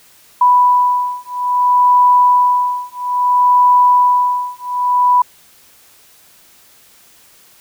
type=beating tone pair; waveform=sine; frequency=987.8 / 988.4 Hz; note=B5 / B5; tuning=0 / +1 cents; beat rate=0.6 Hz; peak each=-12 dBFS; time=0.41-5.22 s; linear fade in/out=5 ms; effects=white hiss -47 dBFS RMS until 7.6 s